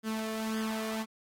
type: tone with flanger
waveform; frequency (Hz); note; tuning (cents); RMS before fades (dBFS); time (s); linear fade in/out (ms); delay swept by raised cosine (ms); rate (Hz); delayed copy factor
sawtooth; 220; A3; 0; -34; 0.03-1.06; 50; 0.61 to 1.71; 1.8; +0.5
effects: AAC 48 kbps